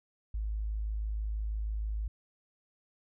sine tone, 53.1 Hz, G#1, 39 cents sharp, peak -31 dBFS, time 0.34-2.08 s, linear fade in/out 5 ms, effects none

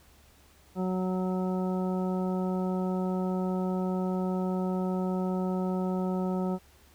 harmonic tone, 185 Hz, F#3, in tune, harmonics 1 / 2 / 3 / 4 / 5 / 7, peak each -28 / -34 / -38 / -40 / -42 / -45 dBFS, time 0.75-6.59 s, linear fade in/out 50 ms, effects added 71 Hz sine -60 dBFS peak until 6.94 s + pink hiss -60 dBFS RMS until 6.94 s

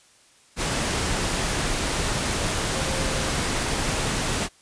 sine tone in noise, 531 Hz, C5, 25 cents sharp, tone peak -34 dBFS, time 2.73-3.32 s, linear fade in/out 50 ms, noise pink, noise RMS -25 dBFS, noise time 0.56-4.49 s, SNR -12 dB, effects white hiss -56 dBFS RMS until 4.61 s + resampled to 22050 Hz

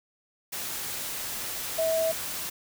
sine tone in noise, 648 Hz, E5, 30 cents flat, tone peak -23 dBFS, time 1.78-2.12 s, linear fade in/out 10 ms, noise white, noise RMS -34 dBFS, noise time 0.52-2.5 s, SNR +8 dB, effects none

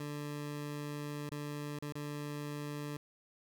20% pulse tone with dropouts, 146.83 Hz, D3, in tune, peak -34 dBFS, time 0-2.97 s, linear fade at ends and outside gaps 2 ms, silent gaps 1.293-1.316 / 1.788-1.824 / 1.923-1.954 s, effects none

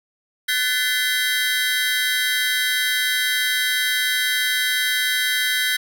square tone cluster, 1506 / 1748 / 2037 / 3187 / 3876 Hz, F#6 / A6 / C7 / G7 / B7, +30 / -12 / -47 / +28 / -33 cents, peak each -26 dBFS, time 0.48-5.77 s, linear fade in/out 10 ms, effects none

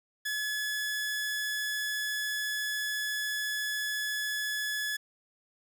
sawtooth tone, 1706 Hz, G#6, 46 cents sharp, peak -27 dBFS, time 0.25-4.97 s, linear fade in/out 10 ms, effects 10-bit

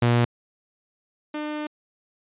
sawtooth tone pair in turn, 119.5 / 301.1 Hz, A#2 / D4, +43 / +43 cents, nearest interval octave + major third, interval 1600 cents, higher second, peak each -13 / -24 dBFS, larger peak first, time 0.02-0.25 / 1.34-1.67 s, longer second, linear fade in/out 5 ms, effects resampled to 8000 Hz

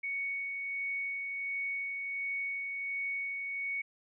sine tone with tremolo, 2227 Hz, C#7, 7 cents sharp, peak -32 dBFS, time 0.03-3.82 s, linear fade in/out 10 ms, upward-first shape sine, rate 1.4 Hz, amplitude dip 30%, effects none

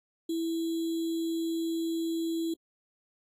sine tone with sample-and-hold, 329.6 Hz, E4, in tune, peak -28 dBFS, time 0.29-2.54 s, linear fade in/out 5 ms, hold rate 3675 Hz, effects AAC 64 kbps

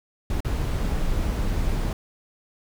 brown noise with dropouts, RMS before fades -24 dBFS, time 0.3-1.93 s, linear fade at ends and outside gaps 2 ms, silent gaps 0.405-0.447 s, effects none

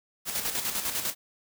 white noise with tremolo, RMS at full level -29 dBFS, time 0.25-1.15 s, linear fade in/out 50 ms, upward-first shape square, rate 10 Hz, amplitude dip 50%, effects none

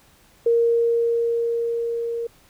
sine tone with level ramp, 466.2 Hz, A#4, in tune, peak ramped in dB -14 to -24 dBFS, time 0.46-2.27 s, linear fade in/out 5 ms, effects pink hiss -55 dBFS RMS until 2.49 s

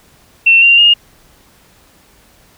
sine tone with pitch steps, 2700 / 2770 / 2841 Hz, E7 / F7 / F7, +41 / -15 / +29 cents, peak -4 dBFS, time 0.46-0.94 s, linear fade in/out 10 ms, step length 160 ms, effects pink hiss -48 dBFS RMS until 2.57 s

